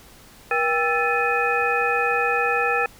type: tone cluster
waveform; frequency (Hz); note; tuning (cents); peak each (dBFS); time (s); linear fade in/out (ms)
sine; 479.1 / 794 / 1327 / 1745 / 2503; A#4 / G5 / E6 / A6 / D#7; +47 / +22 / +11 / -15 / +10; -25; 0.51-2.86; 2
effects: pink hiss -48 dBFS RMS until 2.99 s